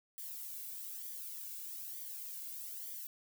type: noise with flanger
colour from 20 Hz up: violet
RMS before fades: -45 dBFS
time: 0.18-3.07 s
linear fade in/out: 0 ms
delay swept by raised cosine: 0.74 to 1.63 ms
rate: 1.1 Hz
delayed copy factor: -0.65
effects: none